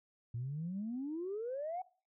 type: exponential sweep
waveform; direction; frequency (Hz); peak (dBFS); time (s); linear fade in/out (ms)
sine; up; 113.3 to 757; -36; 0.34-1.82; 5
effects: noise-tail reverb RT60 0.4 s tail -21 dB re dry + tanh soft clip ceiling -32 dBFS